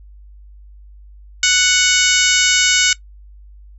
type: harmonic tone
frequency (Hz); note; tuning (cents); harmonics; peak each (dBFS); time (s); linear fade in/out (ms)
740; F#5; 0; 2 / 3 / 4 / 5 / 6 / 7 / 8 / 9 / 10; -19 / -18 / -18 / -21 / -23 / -22 / -21 / -21 / -20; 1.43-2.93; 2
effects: noise-tail reverb RT60 0.1 s tail -20 dB re dry + added 50 Hz sine -38 dBFS peak until 3.78 s